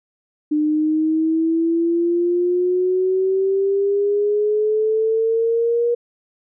sine exponential sweep, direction up, 300.2 to 477.5 Hz, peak -15 dBFS, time 0.51-5.95 s, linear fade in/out 10 ms, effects none

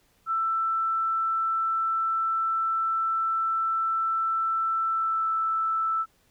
sine tone with pitch glide, 1330 to 1320.8 Hz, E6 to E6, +15 to +3 cents, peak -23 dBFS, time 0.26-6.06 s, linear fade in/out 50 ms, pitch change -12 cents, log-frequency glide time 4.89-5.27 s, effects pink hiss -65 dBFS RMS until 6.3 s

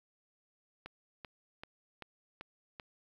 click train, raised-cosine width 0.3 ms, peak -28 dBFS, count 6, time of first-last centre 0.86-2.798 s, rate 2.58 Hz, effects low-pass 5000 Hz 12 dB/octave + 10-bit

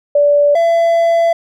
sine / triangle tone pair in turn, 580 / 672 Hz, D5 / E5, -22 / +33 cents, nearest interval minor third, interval 255 cents, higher second, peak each -7 dBFS, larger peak neither, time 0.15-0.55 / 0.55-1.33 s, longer second, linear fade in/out 5 ms, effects none

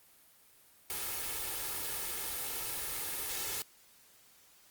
white noise with comb filter, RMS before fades -37 dBFS, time 0.9-3.62 s, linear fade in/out 0 ms, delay 2.3 ms, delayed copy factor +0.6, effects white hiss -62 dBFS RMS until 4.7 s + Opus 32 kbps

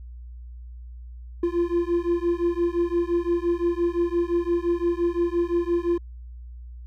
triangle beating tone pair, 342.2 / 348 Hz, F4 / F4, -35 / -6 cents, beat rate 5.8 Hz, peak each -22 dBFS, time 1.43-5.98 s, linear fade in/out 5 ms, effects added 60 Hz sine -37 dBFS peak until 6.86 s

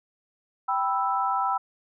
sine chord, E minor, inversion first, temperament equal, 784 / 987.8 / 1318.5 Hz, G5 / B5 / E6, 0 / 0 / 0 cents, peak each -27 dBFS, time 0.68-1.58 s, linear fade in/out 10 ms, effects none

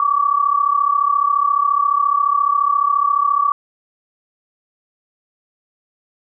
sine tone pair together, 1129.6 / 1164 Hz, C#6 / D6, +32 / -16 cents, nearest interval minor second, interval 52 cents, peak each -16 dBFS, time 0-3.52 s, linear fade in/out 2 ms, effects none

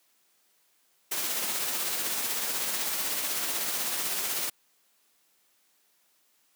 white noise with tremolo, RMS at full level -29 dBFS, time 1.11-4.5 s, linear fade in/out 10 ms, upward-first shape triangle, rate 16 Hz, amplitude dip 35%, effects white hiss -68 dBFS RMS until 6.55 s + high-pass 200 Hz 12 dB/octave

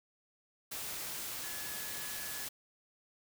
sine tone in noise, 1700 Hz, G#6, 40 cents sharp, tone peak -49 dBFS, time 1.43-2.45 s, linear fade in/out 10 ms, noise white, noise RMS -41 dBFS, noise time 0.71-2.49 s, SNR -11 dB, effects none

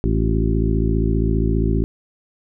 harmonic tone with a mistuned harmonic, 55 Hz, A1, in tune, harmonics 1 / 2 / 3 / 4 / 5 / 6 / 7, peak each -19 / -22 / -24 / -25 / -26 / -27 / -27 dBFS, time 0.04-1.84 s, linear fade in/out 0 ms, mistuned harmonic 6, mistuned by +61 cents, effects none

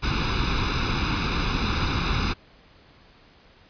pink noise with comb filter, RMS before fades -24 dBFS, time 0.02-2.34 s, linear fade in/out 20 ms, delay 0.79 ms, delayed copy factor +0.75, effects pink hiss -54 dBFS RMS until 3.69 s + resampled to 11025 Hz

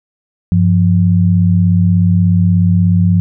sine tone pair together, 97.76 / 174.4 Hz, G2 / F3, -4 / -2 cents, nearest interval minor seventh, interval 1002 cents, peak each -10 dBFS, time 0.52-3.2 s, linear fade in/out 0 ms, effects none

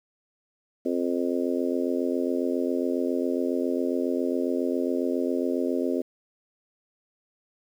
harmonic tone, 87.31 Hz, F2, in tune, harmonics 3 / 4 / 5 / 6 / 7, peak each -27 / -29 / -31 / -33 / -34 dBFS, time 0.85-6.02 s, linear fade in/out 10 ms, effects 9-bit

